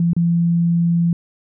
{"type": "tone with dropouts", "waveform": "sine", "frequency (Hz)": 170, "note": "F3", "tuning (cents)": -46, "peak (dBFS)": -13, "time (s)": [0, 1.13], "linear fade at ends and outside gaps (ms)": 2, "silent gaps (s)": [0.133, 0.165], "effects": []}